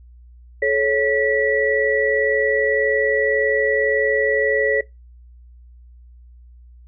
sine tone cluster, 431.2 / 553 / 1948 Hz, A4 / C#5 / B6, -35 / -4 / -24 cents, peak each -20 dBFS, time 0.62-4.81 s, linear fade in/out 5 ms, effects noise-tail reverb RT60 0.2 s tail -21 dB re dry + added 60 Hz sine -42 dBFS peak until 6.87 s

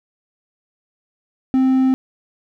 triangle tone, 261.6 Hz, C4, in tune, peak -10 dBFS, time 1.54-1.94 s, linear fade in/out 0 ms, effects none

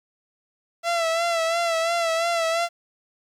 sawtooth tone with vibrato, 669 Hz, E5, 25 cents sharp, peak -17 dBFS, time 0.83-2.69 s, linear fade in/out 50 ms, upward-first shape sine, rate 2.9 Hz, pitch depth 47 cents each way, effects low-pass 8000 Hz 12 dB/octave + 9-bit

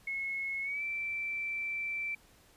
sine tone with pitch glide, 2180 to 2336 Hz, C#7 to D7, -29 to -10 cents, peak -33 dBFS, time 0.07-2.15 s, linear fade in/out 5 ms, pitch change +119 cents, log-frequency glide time 0.62-0.83 s, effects pink hiss -62 dBFS RMS until 2.56 s + resampled to 32000 Hz

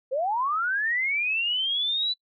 sine linear sweep, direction up, 493.9 to 4000 Hz, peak -23 dBFS, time 0.11-2.14 s, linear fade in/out 20 ms, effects noise-tail reverb RT60 0.1 s tail -24 dB re dry

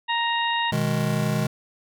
harmonic tone, 934 Hz, A#5, 3 cents sharp, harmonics 1 / 2 / 3 / 4, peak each -24 / -27 / -29 / -30 dBFS, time 0.08-0.72 s, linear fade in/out 20 ms
square chord, G# minor, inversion first, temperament just, 124.59 / 155.74 / 207.7 Hz, B2 / D#3 / G#3, +16 / +2 / 0 cents, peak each -27 / -26 / -27 dBFS, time 0.72-1.47 s, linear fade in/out 5 ms
effects none

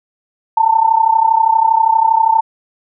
sine tone with amplitude modulation, 895 Hz, A5, 29 cents sharp, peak -5 dBFS, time 0.57-2.41 s, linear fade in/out 5 ms, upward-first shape sine, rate 32.5 Hz, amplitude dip 80%, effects none

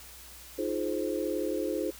sine chord, F minor seventh, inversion third, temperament equal with one note detuned, 311.1 / 349.2 / 421.6 / 523.3 Hz, Eb4 / F4 / Ab4 / C5, 0 / 0 / +26 / 0 cents, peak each -34 dBFS, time 0.58-1.91 s, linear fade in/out 10 ms, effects added 60 Hz sine -54 dBFS peak until 1.99 s + white hiss -49 dBFS RMS until 1.99 s

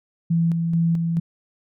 sine tone with tremolo, 166.9 Hz, E3, 22 cents sharp, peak -16 dBFS, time 0.3-1.2 s, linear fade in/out 10 ms, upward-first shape square, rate 2.3 Hz, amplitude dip 35%, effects none

